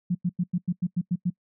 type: tone bursts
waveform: sine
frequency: 177.8 Hz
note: F3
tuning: 31 cents sharp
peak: -21 dBFS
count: 9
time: 0.1-1.303 s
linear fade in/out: 10 ms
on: 51 ms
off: 93 ms
effects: noise-tail reverb RT60 0.1 s tail -24 dB re dry